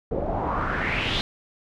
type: noise with low-pass filter sweep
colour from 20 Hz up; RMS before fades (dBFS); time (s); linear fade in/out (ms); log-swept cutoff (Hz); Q
pink; -26; 0.11-1.21; 0; 480 to 3800; 4
effects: none